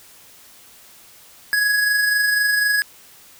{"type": "tone with amplitude modulation", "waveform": "square", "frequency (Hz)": 1670, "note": "G#6", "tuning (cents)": 9, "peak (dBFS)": -15, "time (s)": [1.53, 2.82], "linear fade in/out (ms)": 0, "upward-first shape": "sine", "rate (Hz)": 24, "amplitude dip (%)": 35, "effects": ["white hiss -47 dBFS RMS until 3.39 s"]}